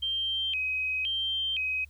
sine tone with vibrato, 2822 Hz, F7, 17 cents sharp, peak -27 dBFS, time 0.02-1.85 s, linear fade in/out 10 ms, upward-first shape square, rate 0.97 Hz, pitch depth 190 cents each way, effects added 73 Hz sine -50 dBFS peak until 1.89 s + white hiss -67 dBFS RMS until 1.89 s

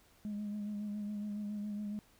sine tone with vibrato, 207.7 Hz, G#3, in tune, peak -35 dBFS, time 0.25-1.99 s, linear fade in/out 0 ms, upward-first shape sine, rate 7.2 Hz, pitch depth 29 cents each way, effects tanh soft clip ceiling -34 dBFS + pink hiss -66 dBFS RMS until 2.19 s

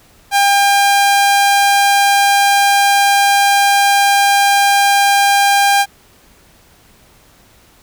sawtooth tone, 801 Hz, G5, 37 cents sharp, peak -5 dBFS, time 0.31-5.86 s, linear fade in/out 50 ms, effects pink hiss -48 dBFS RMS until 7.82 s

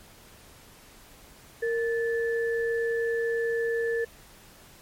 sine tone pair together, 462.9 / 1747.7 Hz, A#4 / A6, -12 / -12 cents, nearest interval octave + major seventh, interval 2300 cents, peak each -25 / -32 dBFS, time 1.62-4.05 s, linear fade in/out 10 ms, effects pink hiss -52 dBFS RMS until 4.81 s + MP3 64 kbps

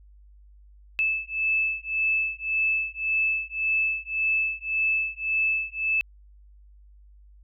sine beating tone pair, 2620 / 2621.8 Hz, E7 / E7, -11 / -10 cents, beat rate 1.8 Hz, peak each -26 dBFS, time 0.99-6.01 s, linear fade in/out 0 ms, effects added 50 Hz sine -49 dBFS peak until 7.43 s

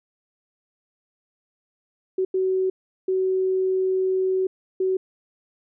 sine tone bursts at uneven times, 376.1 Hz, F#4, 28 cents sharp, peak -19 dBFS, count 4, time 2.18-2.25 / 2.34-2.7 / 3.08-4.47 / 4.8-4.97 s, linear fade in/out 5 ms, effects none

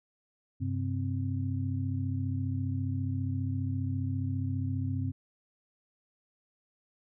sine tone cluster, 97.6 / 132.4 / 261.1 Hz, G2 / C3 / C4, -7 / +21 / -3 cents, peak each -31 / -35 / -36 dBFS, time 0.6-5.12 s, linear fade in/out 20 ms, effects none

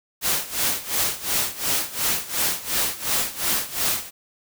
white noise with tremolo, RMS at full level -21 dBFS, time 0.21-4.11 s, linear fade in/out 50 ms, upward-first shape sine, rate 2.8 Hz, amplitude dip 85%, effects none

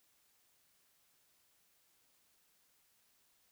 silence, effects white hiss -73 dBFS RMS until 3.51 s

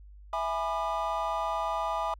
triangle chord, E dominant seventh, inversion none, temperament equal with one note detuned, 659.3 / 830.6 / 987.8 / 1204.2 Hz, E5 / G#5 / B5 / D6, 0 / 0 / 0 / +43 cents, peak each -32 dBFS, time 0.33-2.14 s, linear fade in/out 2 ms, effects added 50 Hz sine -47 dBFS peak until 2.19 s

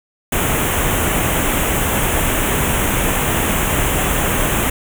pink band-stop noise, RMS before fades -17 dBFS, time 0.32-4.7 s, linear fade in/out 5 ms, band 3300 to 6600 Hz, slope 48 dB/octave, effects none

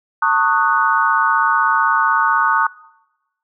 sine chord, D# half-diminished seventh, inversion second, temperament equal with one note detuned, 900.6 / 1108.7 / 1244.5 / 1480 Hz, A5 / C#6 / D#6 / F#6, +40 / 0 / 0 / 0 cents, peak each -18 dBFS, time 0.22-2.67 s, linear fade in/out 5 ms, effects noise-tail reverb RT60 1.0 s tail -22 dB re dry

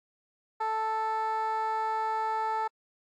15% pulse tone with band-pass filter, 440 Hz, A4, in tune, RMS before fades -30 dBFS, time 0.6-2.68 s, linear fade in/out 10 ms, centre 900 Hz, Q 2.3, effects AAC 64 kbps

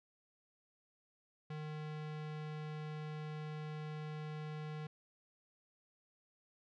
square tone with low-pass filter, 153 Hz, D#3, 29 cents flat, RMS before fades -44 dBFS, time 1.5-4.87 s, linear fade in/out 5 ms, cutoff 3300 Hz, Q 0.91, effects none

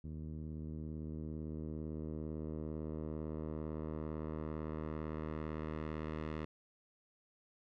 10% pulse tone with low-pass filter sweep, 77.78 Hz, D#2, in tune, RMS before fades -42 dBFS, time 0.04-6.45 s, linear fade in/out 5 ms, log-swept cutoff 190 to 2500 Hz, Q 0.81, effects none

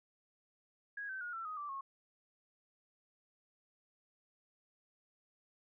sine tone with pitch steps, 1652 / 1541.4 / 1438.1 / 1341.8 / 1252 / 1168.1 / 1089.9 Hz, G#6 / G6 / F#6 / E6 / D#6 / D6 / C#6, -10 / -30 / -50 / +30 / +10 / -10 / -30 cents, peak -40 dBFS, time 0.97-1.81 s, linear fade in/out 5 ms, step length 120 ms, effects none

